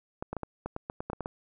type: clicks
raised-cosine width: 1 ms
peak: -20 dBFS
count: 12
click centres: 0.225 / 0.33 / 0.367 / 0.433 / 0.66 / 0.764 / 0.899 / 1.005 / 1.1 / 1.132 / 1.207 / 1.259 s
effects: none